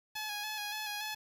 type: tone with vibrato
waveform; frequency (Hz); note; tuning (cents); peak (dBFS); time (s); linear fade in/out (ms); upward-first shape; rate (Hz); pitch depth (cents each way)
10% pulse; 843; G#5; +26; -28; 0.15-1.15; 10; square; 3.5; 29
effects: 9-bit